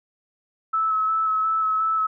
sine tone with vibrato, 1300 Hz, E6, 24 cents flat, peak -19 dBFS, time 0.73-2.07 s, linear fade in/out 10 ms, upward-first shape square, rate 2.8 Hz, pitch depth 14 cents each way, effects none

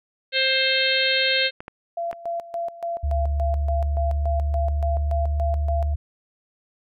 harmonic tone, 528 Hz, C5, 16 cents sharp, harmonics 1 / 3 / 4 / 5 / 6 / 7 / 8, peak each -26 / -26 / -26 / -26 / -26 / -26 / -26 dBFS, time 0.32-1.51 s, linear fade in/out 50 ms
clicks, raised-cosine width 0.5 ms, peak -20 dBFS, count 3, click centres 1.605 / 1.681 / 2.129 s
sine tone with tremolo, 681 Hz, F5, 44 cents flat, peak -24 dBFS, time 1.97-5.94 s, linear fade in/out 5 ms, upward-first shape square, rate 3.5 Hz, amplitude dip 80%
sine tone with pitch glide, 71.6 to 73.27 Hz, D2 to D2, -43 to -3 cents, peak -20 dBFS, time 3.03-5.96 s, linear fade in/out 10 ms, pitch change +40 cents, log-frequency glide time 3.23-5.63 s
effects none

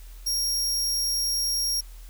sawtooth tone, 5590 Hz, F8, 1 cent sharp, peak -21 dBFS, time 0.26-1.81 s, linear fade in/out 10 ms, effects added 41 Hz sine -40 dBFS peak until 2.09 s + white hiss -54 dBFS RMS until 2.09 s

